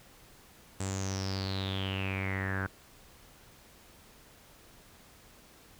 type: tone with low-pass filter sweep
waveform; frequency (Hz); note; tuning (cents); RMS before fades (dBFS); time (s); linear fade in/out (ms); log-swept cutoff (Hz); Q
sawtooth; 96; G2; -36; -34; 0.8-2.67; 5; 7900 to 1500; 9.2
effects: pink hiss -57 dBFS RMS until 5.79 s